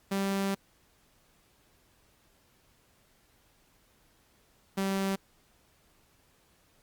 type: tone pair in turn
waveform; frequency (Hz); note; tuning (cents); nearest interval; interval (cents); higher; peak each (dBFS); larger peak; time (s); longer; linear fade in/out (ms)
sawtooth; 196 / 194.2; G3 / G3; 0 / -16; unison; 16; first; -24; neither; 0.11-0.55 / 4.77-5.16; first; 10
effects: pink hiss -66 dBFS RMS until 6.82 s + Opus 48 kbps